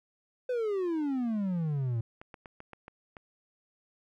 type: exponential sweep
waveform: triangle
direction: down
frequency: 513 to 110.8 Hz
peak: -26 dBFS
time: 0.49-2.01 s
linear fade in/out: 5 ms
type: clicks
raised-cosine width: 0.5 ms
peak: -30 dBFS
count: 7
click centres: 2.215 / 2.342 / 2.458 / 2.604 / 2.733 / 2.881 / 3.168 s
effects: none